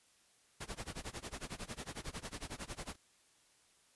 pink noise with tremolo, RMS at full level -42 dBFS, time 0.6-2.96 s, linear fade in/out 10 ms, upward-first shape sine, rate 11 Hz, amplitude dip 95%, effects white hiss -69 dBFS RMS until 3.95 s + resampled to 24000 Hz

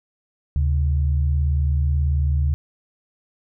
sine tone pair together, 74.86 / 133.2 Hz, D2 / C3, +34 / +31 cents, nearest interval minor seventh, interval 997 cents, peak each -17 / -25 dBFS, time 0.56-2.54 s, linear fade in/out 0 ms, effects none

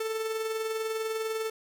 45% pulse tone with tremolo, 442.2 Hz, A4, 9 cents sharp, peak -28 dBFS, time 0-1.5 s, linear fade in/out 5 ms, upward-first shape sine, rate 20 Hz, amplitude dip 40%, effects none

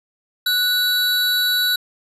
square tone pair together, 1480 / 3928 Hz, F#6 / B7, 0 / -10 cents, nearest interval octave + perfect fourth, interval 1690 cents, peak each -22 / -18 dBFS, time 0.46-1.76 s, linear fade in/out 5 ms, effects resampled to 32000 Hz

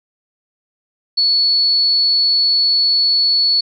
sine tone, 4415 Hz, C#8, 8 cents flat, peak -11 dBFS, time 1.17-3.61 s, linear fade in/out 10 ms, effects none

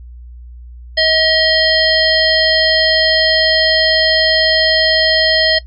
harmonic tone with a mistuned harmonic, 636 Hz, D#5, 38 cents sharp, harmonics 1 / 3 / 5 / 7 / 8, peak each -16 / -16 / -16 / -16 / -16 dBFS, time 0.97-5.59 s, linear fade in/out 10 ms, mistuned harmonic 7, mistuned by -69 cents, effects noise-tail reverb RT60 0.1 s tail -20 dB re dry + added 60 Hz sine -31 dBFS peak until 5.66 s

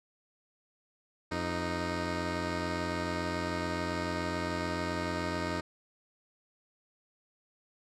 10% pulse tone pair together, 87.02 / 310.1 Hz, F2 / D#4, -6 / -6 cents, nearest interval octave + minor seventh, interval 2200 cents, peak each -26 dBFS, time 1.31-5.61 s, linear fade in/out 10 ms, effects low-pass 6000 Hz 12 dB/octave

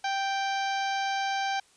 harmonic tone, 784 Hz, G5, in tune, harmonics 1 / 2 / 3 / 4 / 5 / 6 / 7 / 8, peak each -28 / -34 / -38 / -40 / -42 / -44 / -45 / -46 dBFS, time 0.04-1.6 s, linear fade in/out 5 ms, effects white hiss -61 dBFS RMS until 1.76 s + resampled to 22050 Hz

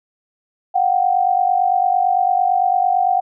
sine tone pair together, 721 / 769.9 Hz, F#5 / G5, -45 / -31 cents, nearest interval minor second, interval 114 cents, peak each -16 dBFS, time 0.74-3.21 s, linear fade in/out 20 ms, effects none

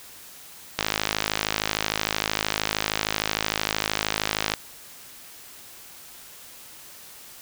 click train, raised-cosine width 0.2 ms, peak -4 dBFS, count 200, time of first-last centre 0.79-4.538 s, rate 53.1 Hz, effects white hiss -45 dBFS RMS until 7.41 s

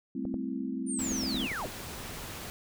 sine chord, A minor seventh, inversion third, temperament equal, 196 / 220 / 261.6 / 329.6 Hz, G3 / A3 / C4 / E4, 0 / 0 / 0 / 0 cents, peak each -39 / -38 / -34 / -40 dBFS, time 0.15-1.47 s, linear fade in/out 5 ms
clicks, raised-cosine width 2 ms, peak -25 dBFS, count 8, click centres 0.253 / 0.342 / 1.119 / 1.235 / 1.346 / 1.438 / 1.517 / 1.657 s
sine linear sweep, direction down, 9397 to 130.81 Hz, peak -33 dBFS, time 0.86-1.69 s, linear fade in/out 50 ms
pink noise, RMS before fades -41 dBFS, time 0.99-2.5 s, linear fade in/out 0 ms
effects none

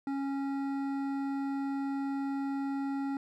triangle tone with hard clipping, 275.5 Hz, C#4, 11 cents flat, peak -33 dBFS, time 0.07-3.17 s, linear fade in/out 2 ms, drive 15 dB, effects none

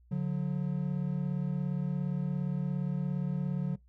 triangle tone pair together, 143.93 / 181.2 Hz, D3 / F#3, -35 / -36 cents, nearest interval major third, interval 399 cents, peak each -30 / -30 dBFS, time 0.11-3.76 s, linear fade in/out 10 ms, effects noise-tail reverb RT60 0.2 s tail -26 dB re dry + added 60 Hz sine -58 dBFS peak until 3.88 s

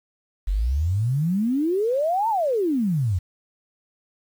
sine exponential two-way sweep, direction up then down, 43.65 to 932.3 to 83.6 Hz, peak -19 dBFS, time 0.47-3.19 s, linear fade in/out 10 ms, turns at 2.29 s, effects 8-bit

